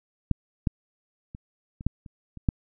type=clicks; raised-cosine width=5 ms; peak=-9 / -10 / -26 / -26 / -10 / -30 / -28 / -9 dBFS; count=8; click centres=0.313 / 0.672 / 1.349 / 1.809 / 1.866 / 2.062 / 2.373 / 2.488 s; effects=none